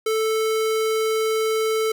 square tone, 440 Hz, A4, in tune, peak -20 dBFS, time 0.06-1.92 s, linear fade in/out 5 ms, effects none

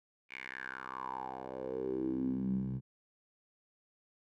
10% pulse tone with band-pass filter sweep, 65 Hz, C2, 11 cents flat, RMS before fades -38 dBFS, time 0.29-2.81 s, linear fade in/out 50 ms, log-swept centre 2400 to 140 Hz, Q 6.2, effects none

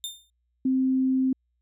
sawtooth tone with exponential decay, 3614 Hz, A7, 46 cents sharp, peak -25 dBFS, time 0.04-0.3 s, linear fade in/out 1 ms, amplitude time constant 55 ms
sine tone, 261.4 Hz, C4, 1 cent flat, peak -20 dBFS, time 0.65-1.33 s, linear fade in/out 5 ms
effects added 60 Hz sine -70 dBFS peak until 1.61 s

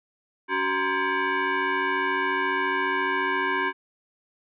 sine tone with frequency modulation, 281.8 Hz, C#4, 29 cents sharp, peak -22 dBFS, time 0.48-3.73 s, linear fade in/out 50 ms, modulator 658 Hz, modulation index 2.9, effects none

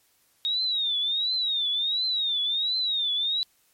sine tone with vibrato, 3729 Hz, A#7, in tune, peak -23 dBFS, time 0.45-3.43 s, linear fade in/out 0 ms, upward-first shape triangle, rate 1.4 Hz, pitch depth 170 cents each way, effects white hiss -65 dBFS RMS until 3.73 s + MP3 64 kbps

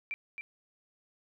sine tone with echo, 2349 Hz, D7, in tune, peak -33 dBFS, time 0.11-0.14 s, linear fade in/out 0 ms, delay 270 ms, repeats 1, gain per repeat -5 dB, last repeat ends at 0.41 s, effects none

